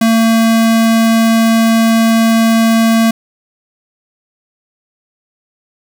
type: tone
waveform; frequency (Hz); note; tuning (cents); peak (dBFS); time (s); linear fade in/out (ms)
square; 226.2; A3; +48; -8; 0.01-3.11; 5
effects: none